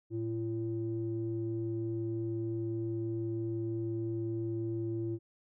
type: tone with low-pass filter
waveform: square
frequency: 112.9 Hz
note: A2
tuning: 45 cents sharp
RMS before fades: -35 dBFS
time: 0.1-5.19 s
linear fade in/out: 50 ms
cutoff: 310 Hz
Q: 8.7
effects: none